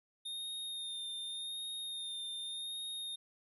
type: tone with vibrato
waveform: square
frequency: 3667 Hz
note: A#7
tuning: 29 cents flat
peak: -40 dBFS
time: 0.25-3.16 s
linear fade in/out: 10 ms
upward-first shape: sine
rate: 0.86 Hz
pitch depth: 26 cents each way
effects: none